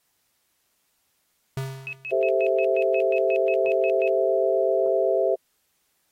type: tone with exponential decay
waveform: square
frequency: 133.8 Hz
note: C3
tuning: 39 cents sharp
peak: -25 dBFS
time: 1.57-2.22 s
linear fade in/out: 2 ms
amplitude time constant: 140 ms
type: tone bursts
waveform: sine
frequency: 2573 Hz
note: E7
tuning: 43 cents flat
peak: -30 dBFS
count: 13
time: 1.87-4.077 s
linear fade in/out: 0 ms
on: 59 ms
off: 120 ms
type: chord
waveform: sine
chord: A minor seventh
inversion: third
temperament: equal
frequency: 392 / 440 / 523.3 / 659.3 Hz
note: G4 / A4 / C5 / E5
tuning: 0 / 0 / 0 / 0 cents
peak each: -24 / -28 / -24 / -23 dBFS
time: 2.11-5.36 s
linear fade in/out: 20 ms
effects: white hiss -70 dBFS RMS until 6.11 s + AAC 48 kbps